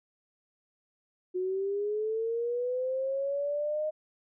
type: linear sweep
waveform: sine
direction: up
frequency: 362 to 620 Hz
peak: -28 dBFS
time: 1.34-3.91 s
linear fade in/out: 20 ms
effects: none